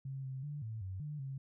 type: tone with pitch steps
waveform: sine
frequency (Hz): 135 / 132 / 146.6 / 110.8 / 94.4 / 149 / 135.2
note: C#3 / C3 / D3 / A2 / F#2 / D3 / C#3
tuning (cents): -45 / +16 / -3 / +13 / +35 / +25 / -43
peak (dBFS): -39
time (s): 0.05-1.38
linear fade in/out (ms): 5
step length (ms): 190
effects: none